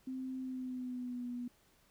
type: tone with pitch glide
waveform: sine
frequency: 260 to 244 Hz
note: C4 to B3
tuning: -11 to -21 cents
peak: -38 dBFS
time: 0.07-1.48 s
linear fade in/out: 5 ms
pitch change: -110 cents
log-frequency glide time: 0.41-1.27 s
effects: pink hiss -69 dBFS RMS until 1.9 s